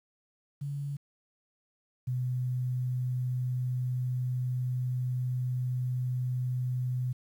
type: tone pair in turn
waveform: sine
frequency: 142 / 126.03 Hz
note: C#3 / B2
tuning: +42 / +36 cents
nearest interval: major second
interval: 206 cents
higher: first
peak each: -32 / -28 dBFS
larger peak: second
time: 0.61-0.97 / 2.07-7.13 s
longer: second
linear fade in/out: 10 ms
effects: 10-bit